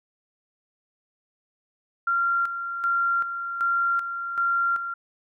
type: tone with tremolo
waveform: sine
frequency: 1381 Hz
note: F6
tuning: 20 cents flat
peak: -20 dBFS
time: 2.07-4.94 s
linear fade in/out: 5 ms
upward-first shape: square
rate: 1.3 Hz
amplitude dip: 60%
effects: none